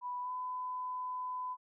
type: tone with pitch glide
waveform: sine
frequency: 987.8 to 1005.6 Hz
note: B5 to B5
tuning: 0 to +31 cents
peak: -36 dBFS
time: 0.01-1.57 s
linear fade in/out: 50 ms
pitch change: +31 cents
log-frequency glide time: 0.21-0.31 s
effects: none